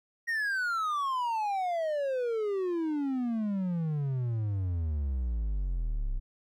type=exponential sweep; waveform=triangle; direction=down; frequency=1888 to 31.76 Hz; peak=-26 dBFS; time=0.27-6.2 s; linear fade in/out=20 ms; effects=none